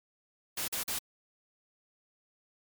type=noise bursts; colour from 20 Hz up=white; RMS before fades=-34 dBFS; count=3; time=0.57-0.988 s; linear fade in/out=5 ms; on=110 ms; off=44 ms; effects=MP3 96 kbps